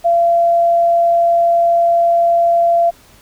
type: tone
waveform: sine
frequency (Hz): 683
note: F5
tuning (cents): -39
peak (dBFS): -9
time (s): 0.04-2.91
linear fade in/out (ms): 20
effects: pink hiss -46 dBFS RMS until 3.21 s